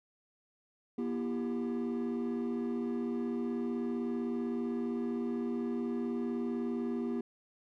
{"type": "tone cluster", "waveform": "triangle", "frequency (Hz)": [240.9, 336.6, 396.2], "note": ["B3", "E4", "G4"], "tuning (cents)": [-43, 36, 18], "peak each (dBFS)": [-31, -37, -36], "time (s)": [0.98, 7.21], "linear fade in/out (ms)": 5, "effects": ["tanh soft clip ceiling -25 dBFS"]}